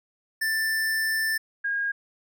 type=tone pair in turn; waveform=square / sine; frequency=1772 / 1628.6 Hz; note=A6 / G#6; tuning=+12 / -34 cents; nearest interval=minor second; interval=146 cents; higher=first; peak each=-24 dBFS; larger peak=neither; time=0.41-1.38 / 1.64-1.92 s; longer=first; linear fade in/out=10 ms; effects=none